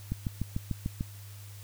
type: click train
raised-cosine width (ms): 5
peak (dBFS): -18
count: 7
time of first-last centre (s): 0.12-1.009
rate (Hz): 6.75
effects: added 101 Hz sine -44 dBFS peak until 1.63 s + white hiss -53 dBFS RMS until 1.63 s